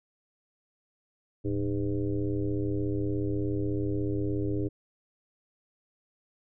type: tone with frequency modulation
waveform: sine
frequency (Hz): 210.2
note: G#3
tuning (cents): +21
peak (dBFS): -26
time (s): 1.44-4.69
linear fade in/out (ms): 20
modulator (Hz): 96.6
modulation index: 2.3
effects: none